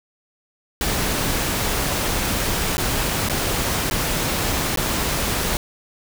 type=noise with dropouts; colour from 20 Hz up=pink; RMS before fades=-22 dBFS; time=0.81-5.57 s; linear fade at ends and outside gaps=1 ms; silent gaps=2.77-2.78 / 3.288-3.297 / 3.9-3.91 / 4.76-4.773 s; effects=none